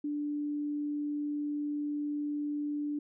sine tone, 293.7 Hz, D4, in tune, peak -31 dBFS, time 0.04-2.99 s, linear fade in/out 5 ms, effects none

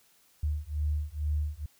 sine beating tone pair, 73.9 / 76.1 Hz, D2 / D#2, +11 / -38 cents, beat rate 2.2 Hz, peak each -31 dBFS, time 0.43-1.66 s, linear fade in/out 5 ms, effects white hiss -64 dBFS RMS until 1.79 s

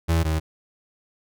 35% pulse tone pair in turn, 82.4 / 79.14 Hz, E2 / D#2, 0 / +30 cents, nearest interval minor second, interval 70 cents, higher first, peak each -16 / -19 dBFS, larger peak first, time 0.08-0.24 / 0.24-0.4 s, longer neither, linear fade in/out 20 ms, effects none

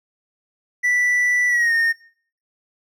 triangle tone with pitch glide, 1969 to 1837.1 Hz, B6 to A#6, -6 to -26 cents, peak -14 dBFS, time 0.83-1.93 s, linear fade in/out 20 ms, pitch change -120 cents, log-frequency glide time 1.48-1.73 s, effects noise-tail reverb RT60 0.5 s tail -19 dB re dry

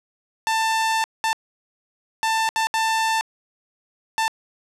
sawtooth tone bursts at uneven times, 890 Hz, A5, 20 cents sharp, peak -15 dBFS, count 6, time 0.47-1.04 / 1.24-1.33 / 2.23-2.49 / 2.56-2.67 / 2.74-3.21 / 4.18-4.28 s, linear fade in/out 0 ms, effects low-pass 9000 Hz 12 dB/octave + 9-bit

